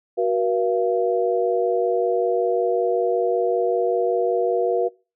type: tone cluster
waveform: sine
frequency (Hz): 372.3 / 477.6 / 683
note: F#4 / A#4 / F5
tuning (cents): +11 / +42 / -39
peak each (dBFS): -22 / -21 / -25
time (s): 0.17-4.89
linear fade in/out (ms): 20
effects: noise-tail reverb RT60 0.3 s tail -22 dB re dry